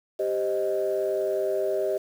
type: chord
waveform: sine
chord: C minor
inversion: second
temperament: equal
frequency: 392 / 523.3 / 622.3 Hz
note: G4 / C5 / Eb5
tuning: 0 / 0 / 0 cents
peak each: -26 / -30 / -26 dBFS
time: 0.19-1.98 s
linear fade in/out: 10 ms
effects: tanh soft clip ceiling -16 dBFS + 8-bit